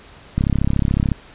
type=click train; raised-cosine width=5 ms; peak=-5 dBFS; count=26; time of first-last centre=0.38-1.117 s; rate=33.9 Hz; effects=pink hiss -44 dBFS RMS until 1.34 s + resampled to 8000 Hz